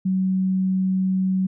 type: tone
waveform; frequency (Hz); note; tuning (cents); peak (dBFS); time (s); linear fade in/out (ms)
sine; 188.1; F#3; +29; -18; 0.05-1.47; 10
effects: none